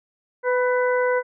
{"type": "harmonic tone with a mistuned harmonic", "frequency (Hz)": 499.4, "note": "B4", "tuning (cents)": 19, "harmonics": [1, 2, 3, 4], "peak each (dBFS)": [-19, -26, -27, -31], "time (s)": [0.43, 1.23], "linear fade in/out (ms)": 50, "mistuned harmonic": 2, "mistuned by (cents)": -21, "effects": []}